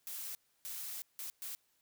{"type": "noise bursts at uneven times", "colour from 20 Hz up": "blue", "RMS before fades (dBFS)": -43, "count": 4, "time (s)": [[0.07, 0.35], [0.65, 1.02], [1.19, 1.3], [1.42, 1.55]], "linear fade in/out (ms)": 0, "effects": ["white hiss -75 dBFS RMS until 1.81 s"]}